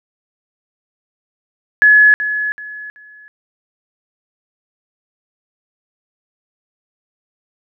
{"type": "tone with echo", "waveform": "sine", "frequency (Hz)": 1700, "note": "G#6", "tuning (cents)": 40, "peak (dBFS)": -5, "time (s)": [1.82, 2.14], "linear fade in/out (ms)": 0, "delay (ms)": 380, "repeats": 3, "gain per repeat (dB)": -11, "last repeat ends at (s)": 3.28, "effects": []}